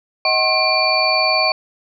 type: tone cluster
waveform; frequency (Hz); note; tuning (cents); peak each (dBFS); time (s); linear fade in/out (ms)
sine; 632 / 751 / 1076 / 2377 / 4510; D#5 / F#5 / C6 / D7 / C#8; +27 / +26 / +48 / +20 / +29; -20 / -22 / -22 / -19 / -18; 0.25-1.52; 2
effects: none